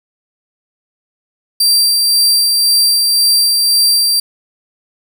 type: tone with tremolo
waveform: sawtooth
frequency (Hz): 4706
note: D8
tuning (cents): +3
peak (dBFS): -5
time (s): 1.6-4.2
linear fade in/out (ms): 5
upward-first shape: sine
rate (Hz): 1.9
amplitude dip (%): 25
effects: none